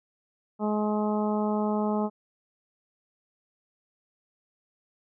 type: harmonic tone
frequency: 211.2 Hz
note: G#3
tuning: 29 cents sharp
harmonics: 1 / 2 / 3 / 4 / 5 / 6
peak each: -26 / -31 / -33 / -33 / -38 / -41 dBFS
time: 0.59-2.1 s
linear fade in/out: 50 ms
effects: none